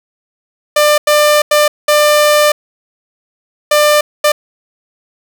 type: tone bursts at uneven times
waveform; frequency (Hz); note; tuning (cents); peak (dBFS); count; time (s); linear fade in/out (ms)
sawtooth; 596; D5; +25; -3; 6; 0.76-0.98 / 1.07-1.42 / 1.51-1.68 / 1.88-2.52 / 3.71-4.01 / 4.24-4.32; 5
effects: none